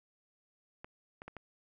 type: clicks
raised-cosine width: 0.5 ms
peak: -30 dBFS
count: 4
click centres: 0.845 / 1.219 / 1.28 / 1.367 s
effects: none